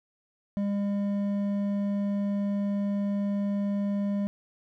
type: tone with hard clipping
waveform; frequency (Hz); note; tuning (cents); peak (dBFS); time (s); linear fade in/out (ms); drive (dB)
triangle; 201.6; G3; +49; -27; 0.57-4.27; 0; 10
effects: none